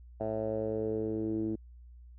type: tone with low-pass filter sweep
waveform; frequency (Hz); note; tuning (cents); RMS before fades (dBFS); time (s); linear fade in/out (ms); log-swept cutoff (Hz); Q
10% pulse; 109.6; A2; -6; -33; 0.2-1.56; 10; 670 to 300; 4.2
effects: added 60 Hz sine -49 dBFS peak until 2.18 s